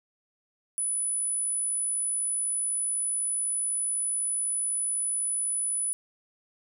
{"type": "tone", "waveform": "sine", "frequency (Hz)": 9956, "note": "D#9", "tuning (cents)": 0, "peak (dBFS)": -26, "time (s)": [0.78, 5.93], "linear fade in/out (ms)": 0, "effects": []}